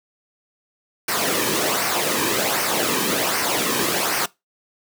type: noise with flanger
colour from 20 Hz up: pink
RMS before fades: -21 dBFS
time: 1.08-4.26 s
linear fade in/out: 5 ms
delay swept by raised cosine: 0.27 to 1.47 ms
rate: 1.3 Hz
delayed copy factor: -0.55
effects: noise-tail reverb RT60 0.2 s tail -21 dB re dry + high-pass 200 Hz 12 dB/octave